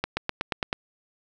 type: accelerating click train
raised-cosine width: 0.3 ms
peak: -9 dBFS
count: 7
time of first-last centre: 0.04-0.729 s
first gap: 130 ms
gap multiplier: 0.95
effects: none